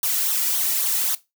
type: noise with flanger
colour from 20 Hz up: blue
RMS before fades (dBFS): -22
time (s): 0.03-1.15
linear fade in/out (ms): 2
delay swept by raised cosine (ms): 0.39 to 1.89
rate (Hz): 3.7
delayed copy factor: -0.75
effects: noise-tail reverb RT60 0.2 s tail -17 dB re dry